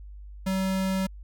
square tone, 190 Hz, F#3, 46 cents sharp, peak -25 dBFS, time 0.46-1.07 s, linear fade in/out 10 ms, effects added 50 Hz sine -40 dBFS peak until 1.23 s

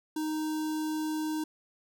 square tone with notch filter, 310.4 Hz, D#4, 4 cents flat, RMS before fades -32 dBFS, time 0.16-1.44 s, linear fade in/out 5 ms, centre 2200 Hz, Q 1.1, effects none

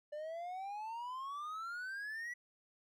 triangle exponential sweep, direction up, 587.3 to 1967 Hz, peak -39 dBFS, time 0.12-2.34 s, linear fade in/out 10 ms, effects none

